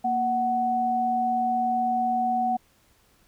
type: tone pair together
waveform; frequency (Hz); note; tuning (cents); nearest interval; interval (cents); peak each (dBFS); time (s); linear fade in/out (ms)
sine; 234.3 / 744; A#3 / F#5; +9 / +9; octave + minor sixth; 2000; -30 / -22; 0.04-2.57; 10
effects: pink hiss -62 dBFS RMS until 3.27 s